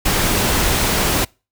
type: noise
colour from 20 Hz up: pink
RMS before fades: -17 dBFS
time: 0.05-1.25 s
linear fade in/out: 10 ms
effects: noise-tail reverb RT60 0.3 s tail -26 dB re dry